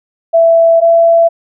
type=tone pair in turn; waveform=sine; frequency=664 / 669.8 Hz; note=E5 / E5; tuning=+12 / +27 cents; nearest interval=unison; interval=15 cents; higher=second; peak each=-4 dBFS; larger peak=neither; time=0.33-0.81 / 0.81-1.29 s; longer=neither; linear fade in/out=20 ms; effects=none